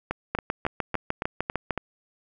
two click trains, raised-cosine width 0.5 ms, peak -12 / -10 dBFS, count 7 / 10, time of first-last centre 0.11-1.777 / 0.35-1.707 s, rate 3.6 / 6.63 Hz, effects none

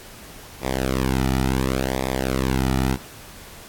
sawtooth tone with flanger, 65.41 Hz, C2, in tune, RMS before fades -22 dBFS, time 0.61-2.98 s, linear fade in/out 50 ms, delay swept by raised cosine 0.69 to 1.89 ms, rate 0.7 Hz, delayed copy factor -0.9, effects pink hiss -42 dBFS RMS until 3.68 s + AAC 64 kbps

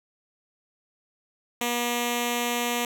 5% pulse tone with notch filter, 240 Hz, B3, 49 cents flat, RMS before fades -27 dBFS, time 1.61-2.85 s, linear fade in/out 2 ms, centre 1500 Hz, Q 1.5, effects none

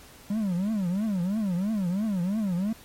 triangle tone with vibrato, 196 Hz, G3, in tune, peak -22 dBFS, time 0.3-2.73 s, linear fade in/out 5 ms, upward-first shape triangle, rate 3 Hz, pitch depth 260 cents each way, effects pink hiss -50 dBFS RMS until 2.84 s + MP3 64 kbps

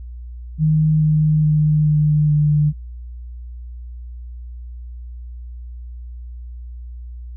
sine tone with pitch steps, 155.56 / 154.04 / 152.53 / 151.04 / 149.57 Hz, D#3 / D#3 / D#3 / D3 / D3, 0 / -17 / -34 / +49 / +32 cents, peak -12 dBFS, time 0.58-2.73 s, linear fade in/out 50 ms, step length 430 ms, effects added 60 Hz sine -30 dBFS peak until 7.36 s

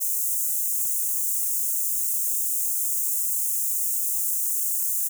white high-pass noise, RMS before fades -25 dBFS, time 0-5.09 s, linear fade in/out 20 ms, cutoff 6700 Hz, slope 48 dB/octave, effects none

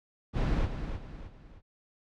brown noise with echo, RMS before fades -27 dBFS, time 0.33-0.69 s, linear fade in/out 50 ms, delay 310 ms, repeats 3, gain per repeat -8 dB, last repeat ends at 1.62 s, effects low-pass 4000 Hz 12 dB/octave

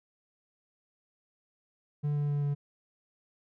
triangle tone with pitch steps, 146.83 / 145.73 / 144.64 / 143.56 Hz, D3 / D3 / D3 / D3, 0 / -13 / -26 / -39 cents, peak -25 dBFS, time 2.03-2.55 s, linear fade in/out 20 ms, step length 130 ms, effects none

